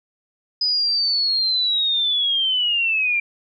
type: linear sweep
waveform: sine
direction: down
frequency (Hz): 5010 to 2358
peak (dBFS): -17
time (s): 0.61-3.2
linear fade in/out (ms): 5
effects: none